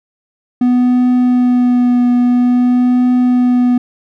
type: tone with vibrato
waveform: triangle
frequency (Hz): 246.9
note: B3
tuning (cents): 0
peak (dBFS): -6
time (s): 0.61-3.78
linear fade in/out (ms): 5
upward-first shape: triangle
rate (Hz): 0.5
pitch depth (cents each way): 18
effects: none